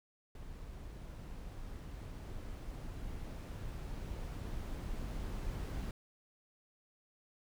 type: noise with level ramp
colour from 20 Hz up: brown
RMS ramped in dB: -48 to -39 dBFS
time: 0.35-5.91 s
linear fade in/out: 2 ms
effects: none